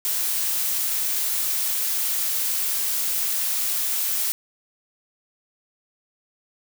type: noise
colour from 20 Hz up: blue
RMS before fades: -24 dBFS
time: 0.05-4.32 s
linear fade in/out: 0 ms
effects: none